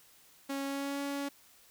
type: tone with pitch glide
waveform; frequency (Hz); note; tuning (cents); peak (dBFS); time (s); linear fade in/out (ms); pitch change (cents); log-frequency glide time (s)
sawtooth; 275.7 to 281.3; C#4 to C#4; -9 to +26; -30; 0.49-1.29; 10; +35; 0.65-1
effects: white hiss -61 dBFS RMS until 1.7 s